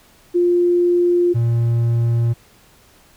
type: tone pair in turn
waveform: sine / triangle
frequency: 351 / 117.13 Hz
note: F4 / A#2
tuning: +9 / +9 cents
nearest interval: octave + perfect fifth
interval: 1900 cents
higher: first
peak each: -12 dBFS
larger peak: neither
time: 0.34-1.34 / 1.34-2.34 s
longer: neither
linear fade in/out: 20 ms
effects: pink hiss -51 dBFS RMS until 3.16 s